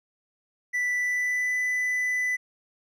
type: tone with pitch glide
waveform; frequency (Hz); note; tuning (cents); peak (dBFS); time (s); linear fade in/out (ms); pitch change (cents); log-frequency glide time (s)
triangle; 1975.5 to 1996.1; B6 to B6; 0 to +18; -22; 0.73-2.37; 20; +18; 0.96-1.55
effects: none